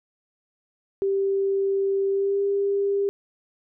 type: tone with pitch glide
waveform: sine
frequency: 392 to 399.1 Hz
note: G4 to G4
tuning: 0 to +31 cents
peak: -20 dBFS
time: 1.02-3.09 s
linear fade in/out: 0 ms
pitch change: +31 cents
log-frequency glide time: 2.1-2.41 s
effects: none